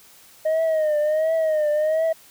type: tone with vibrato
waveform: sine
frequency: 622.3 Hz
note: D#5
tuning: in tune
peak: -15 dBFS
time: 0.45-2.13 s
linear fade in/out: 10 ms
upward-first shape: triangle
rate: 1.4 Hz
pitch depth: 86 cents each way
effects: tanh soft clip ceiling -17 dBFS + white hiss -50 dBFS RMS until 2.3 s